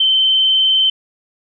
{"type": "tone with vibrato", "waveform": "sine", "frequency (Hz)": 3090, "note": "G7", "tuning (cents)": -26, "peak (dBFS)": -10, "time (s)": [0, 0.9], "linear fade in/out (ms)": 5, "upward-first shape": "sine", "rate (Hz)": 20, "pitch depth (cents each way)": 23, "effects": []}